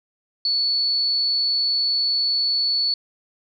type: tone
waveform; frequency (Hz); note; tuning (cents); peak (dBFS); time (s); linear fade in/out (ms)
sine; 4435; C#8; 0; -18; 0.45-2.94; 2
effects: none